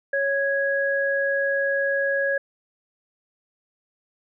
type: tone pair together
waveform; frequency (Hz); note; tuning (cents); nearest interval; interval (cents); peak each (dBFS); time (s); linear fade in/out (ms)
sine; 554 / 1660.1; C#5 / G#6; -1 / -1; octave + perfect fifth; 1900; -23 / -23; 0.13-2.38; 5
effects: none